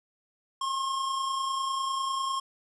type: tone pair together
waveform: square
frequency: 1046.5 / 1076.5 Hz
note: C6 / C6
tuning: 0 / +49 cents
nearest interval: unison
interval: 49 cents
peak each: -40 / -29 dBFS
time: 0.61-2.4 s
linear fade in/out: 5 ms
effects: resampled to 22050 Hz